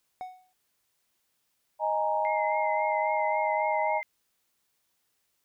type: tone with exponential decay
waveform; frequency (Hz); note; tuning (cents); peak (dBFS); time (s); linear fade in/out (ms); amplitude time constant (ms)
triangle; 740; F#5; 0; -30; 0.21-0.53; 0; 68
type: chord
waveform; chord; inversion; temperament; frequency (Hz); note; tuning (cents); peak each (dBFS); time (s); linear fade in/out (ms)
sine; D# suspended fourth; none; equal; 622.3 / 830.6 / 932.3; D#5 / G#5 / A#5; 0 / 0 / 0; -29; 1.79-4.02; 50
type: tone with vibrato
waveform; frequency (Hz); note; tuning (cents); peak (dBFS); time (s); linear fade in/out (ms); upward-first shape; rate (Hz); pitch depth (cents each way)
sine; 2093; C7; 0; -34; 2.25-4.03; 0; triangle; 3.7; 49
effects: white hiss -75 dBFS RMS until 5.44 s